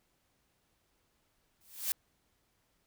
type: noise with exponential growth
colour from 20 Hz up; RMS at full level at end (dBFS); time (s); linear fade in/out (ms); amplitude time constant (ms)
blue; -29; 1.61-1.92; 0; 67
effects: pink hiss -75 dBFS RMS until 2.86 s